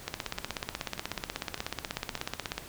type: two click trains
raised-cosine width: 0.2 ms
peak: -22 / -14 dBFS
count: 4 / 42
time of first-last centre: 0.38-2.176 / 0.08-2.58 s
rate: 1.67 / 16.4 Hz
effects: pink hiss -47 dBFS RMS until 2.68 s